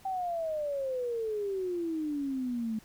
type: exponential sweep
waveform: sine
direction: down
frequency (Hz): 779 to 215.6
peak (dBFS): -30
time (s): 0.05-2.79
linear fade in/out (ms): 5
effects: pink hiss -58 dBFS RMS until 2.84 s